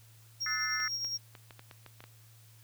triangle tone with tremolo, 5588 Hz, F8, in tune, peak -30 dBFS, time 0.4-1.18 s, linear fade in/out 20 ms, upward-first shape sine, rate 9.7 Hz, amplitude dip 45%
sine chord, F# half-diminished seventh, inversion third, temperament equal with one note detuned, 1284.7 / 1480 / 1760 / 2093 Hz, E6 / F#6 / A6 / C7, -45 / 0 / 0 / 0 cents, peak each -39 / -41 / -36 / -37 dBFS, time 0.46-0.88 s, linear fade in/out 2 ms
clicks, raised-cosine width 0.3 ms, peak -32 dBFS, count 9, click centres 0.802 / 1.047 / 1.352 / 1.508 / 1.594 / 1.712 / 1.863 / 2.005 / 2.04 s
effects added 112 Hz sine -56 dBFS peak until 2.63 s + white hiss -62 dBFS RMS until 2.63 s

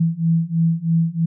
sine beating tone pair, 163.6 / 166.7 Hz, E3 / E3, -13 / +20 cents, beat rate 3.1 Hz, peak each -19 / -18 dBFS, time 0-1.26 s, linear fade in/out 10 ms, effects none

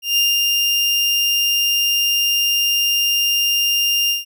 30% pulse tone with ADSR envelope, 2800 Hz, F7, 4 cents sharp, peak -10 dBFS, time 0.02-4.25 s, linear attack 150 ms, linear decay 200 ms, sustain -2 dB, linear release 150 ms, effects none

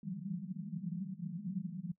white band-pass noise, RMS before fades -41 dBFS, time 0.03-1.92 s, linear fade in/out 2 ms, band 160 to 200 Hz, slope 96 dB/octave, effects noise-tail reverb RT60 0.1 s tail -22 dB re dry

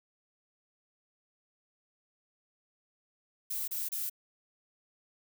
violet noise bursts, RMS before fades -35 dBFS, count 3, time 3.5-4.098 s, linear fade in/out 10 ms, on 180 ms, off 29 ms, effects none

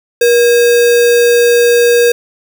sine tone with sample-and-hold, 476.7 Hz, A#4, 39 cents sharp, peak -5 dBFS, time 0.21-2.12 s, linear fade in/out 5 ms, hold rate 2100 Hz, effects none

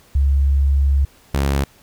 sine / sawtooth tone pair in turn, 69.3 / 69.3 Hz, C#2 / C#2, 0 / 0 cents, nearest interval unison, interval 0 cents, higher neither, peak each -12 / -12 dBFS, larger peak neither, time 0.15-1.05 / 1.34-1.64 s, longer first, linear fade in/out 5 ms, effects pink hiss -51 dBFS RMS until 1.82 s

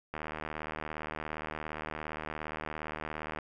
click train, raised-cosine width 0.5 ms, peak -22 dBFS, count 252, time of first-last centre 0.14-3.387 s, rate 77.3 Hz, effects none

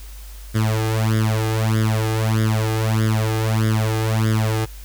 sawtooth tone with flanger, 110 Hz, A2, in tune, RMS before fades -19 dBFS, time 0.54-4.66 s, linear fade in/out 20 ms, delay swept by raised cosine 0.58 to 2.48 ms, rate 1.6 Hz, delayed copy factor +0.95, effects added 50 Hz sine -34 dBFS peak until 4.84 s + white hiss -45 dBFS RMS until 4.84 s

